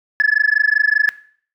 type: tone with amplitude modulation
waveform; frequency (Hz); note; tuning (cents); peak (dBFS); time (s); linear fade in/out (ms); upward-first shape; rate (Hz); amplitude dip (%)
sine; 1715; A6; -45; -6; 0.2-1.09; 0; sine; 25.1; 95
effects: noise-tail reverb RT60 0.5 s tail -19 dB re dry + tanh soft clip ceiling -7 dBFS